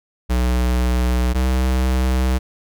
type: tone pair in turn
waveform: square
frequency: 61.74 / 63.92 Hz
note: B1 / C2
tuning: 0 / -40 cents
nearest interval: minor second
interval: 60 cents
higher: second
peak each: -16 dBFS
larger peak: neither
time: 0.29-1.34 / 1.34-2.39 s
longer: neither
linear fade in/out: 20 ms
effects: none